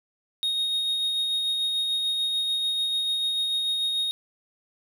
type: tone with tremolo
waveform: triangle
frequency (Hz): 3729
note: A#7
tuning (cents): 0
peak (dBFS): -21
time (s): 0.43-4.11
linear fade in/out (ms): 0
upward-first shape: sine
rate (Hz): 6.8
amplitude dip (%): 25
effects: none